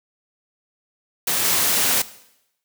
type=noise with level steps; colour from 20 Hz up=white; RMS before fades=-21 / -19 dBFS; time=1.27-2.02 s; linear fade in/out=5 ms; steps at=1.44 s; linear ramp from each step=10 ms; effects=noise-tail reverb RT60 0.8 s tail -17 dB re dry + high-pass 100 Hz 12 dB/octave